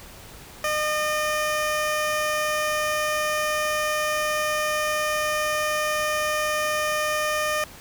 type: tone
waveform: 15% pulse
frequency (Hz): 608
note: D#5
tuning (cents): -40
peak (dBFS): -16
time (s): 0.64-7.64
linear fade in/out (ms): 2
effects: pink hiss -44 dBFS RMS until 7.8 s